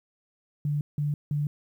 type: tone bursts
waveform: sine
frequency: 146.83 Hz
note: D3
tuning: in tune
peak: -24 dBFS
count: 3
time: 0.65-1.47 s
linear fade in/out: 2 ms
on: 160 ms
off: 170 ms
effects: 10-bit